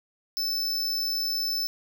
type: tone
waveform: square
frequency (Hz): 5274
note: E8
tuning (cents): 0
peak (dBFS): -26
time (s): 0.37-1.67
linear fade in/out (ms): 0
effects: none